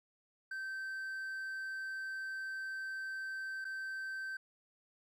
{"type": "tone with dropouts", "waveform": "triangle", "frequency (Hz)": 1552, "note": "G6", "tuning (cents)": -18, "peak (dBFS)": -37, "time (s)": [0.51, 4.37], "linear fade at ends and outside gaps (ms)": 5, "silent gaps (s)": [3.645, 3.65], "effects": []}